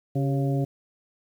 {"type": "harmonic tone with a mistuned harmonic", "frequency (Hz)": 138.59, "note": "C#3", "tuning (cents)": 0, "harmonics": [1, 2, 3, 4, 5], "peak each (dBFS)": [-23, -29, -33, -35, -37], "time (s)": [0.15, 0.65], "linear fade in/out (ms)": 10, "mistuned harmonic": 3, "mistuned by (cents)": -78, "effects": ["9-bit"]}